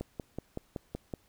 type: click train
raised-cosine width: 2 ms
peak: -22 dBFS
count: 7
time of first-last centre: 0.01-1.138 s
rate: 5.32 Hz
effects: pink hiss -67 dBFS RMS until 1.28 s